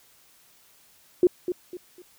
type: tone with echo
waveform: sine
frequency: 358.3 Hz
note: F4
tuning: 44 cents sharp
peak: -13 dBFS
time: 1.23-1.27 s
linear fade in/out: 2 ms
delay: 250 ms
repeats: 3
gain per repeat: -10 dB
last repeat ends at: 2.02 s
effects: white hiss -58 dBFS RMS until 2.18 s